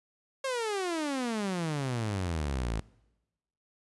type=exponential sweep; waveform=sawtooth; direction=down; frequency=547 to 51.8 Hz; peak=-26 dBFS; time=0.44-2.8 s; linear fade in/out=5 ms; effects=noise-tail reverb RT60 1.0 s tail -23 dB re dry + resampled to 24000 Hz